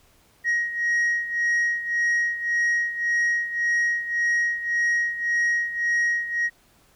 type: beating tone pair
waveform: sine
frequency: 1887 / 1888.8 Hz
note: A#6 / A#6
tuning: +21 / +22 cents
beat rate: 1.8 Hz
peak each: -20 / -24 dBFS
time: 0.44-6.5 s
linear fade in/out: 50 ms
effects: tanh soft clip ceiling -18 dBFS + pink hiss -59 dBFS RMS until 6.95 s